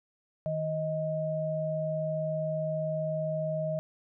sine tone pair together, 156.79 / 628 Hz, D#3 / D#5, +14 / +16 cents, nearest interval 2 octaves, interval 2402 cents, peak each -33 / -30 dBFS, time 0.46-3.79 s, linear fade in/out 0 ms, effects none

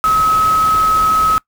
sine tone in noise, 1282 Hz, E6, 49 cents flat, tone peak -10 dBFS, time 0.04-1.38 s, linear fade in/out 0 ms, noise pink, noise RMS -26 dBFS, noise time 0.04-1.38 s, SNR +13 dB, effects noise-tail reverb RT60 0.1 s tail -23 dB re dry

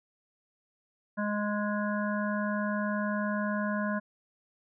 harmonic tone, 207.7 Hz, G#3, in tune, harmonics 1 / 3 / 5 / 7 / 8, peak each -30 / -35 / -37 / -38 / -39 dBFS, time 1.17-4 s, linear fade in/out 20 ms, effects none

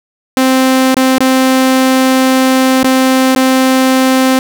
sawtooth tone with dropouts, 261.1 Hz, C4, 3 cents flat, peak -3 dBFS, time 0.37-4.39 s, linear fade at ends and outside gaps 1 ms, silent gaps 0.944-0.967 / 1.183-1.205 / 2.831-2.843 / 3.35-3.36 s, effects none

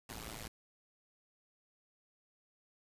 pink noise with amplitude modulation, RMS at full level -42 dBFS, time 0.09-0.48 s, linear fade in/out 5 ms, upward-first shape sine, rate 111 Hz, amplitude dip 95%, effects resampled to 32000 Hz

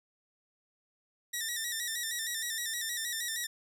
10% pulse tone with vibrato, 1853 Hz, A#6, 11 cents flat, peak -24 dBFS, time 1.33-3.47 s, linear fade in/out 10 ms, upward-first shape square, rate 6.4 Hz, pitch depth 59 cents each way, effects none

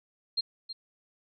sine tone with echo, 4196 Hz, C8, 4 cents sharp, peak -25 dBFS, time 0.37-0.41 s, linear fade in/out 10 ms, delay 320 ms, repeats 1, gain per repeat -11 dB, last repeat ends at 0.73 s, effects none

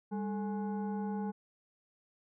sine tone with frequency modulation, 200 Hz, G3, 35 cents sharp, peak -33 dBFS, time 0.11-1.32 s, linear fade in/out 20 ms, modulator 637 Hz, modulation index 0.74, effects none

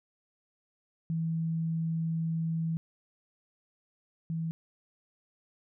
sine tone pair in turn, 163.2 / 163.2 Hz, E3 / E3, -17 / -17 cents, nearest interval unison, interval 0 cents, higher neither, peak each -28 / -30 dBFS, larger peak first, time 1.1-2.77 / 4.3-4.51 s, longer first, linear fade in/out 0 ms, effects none

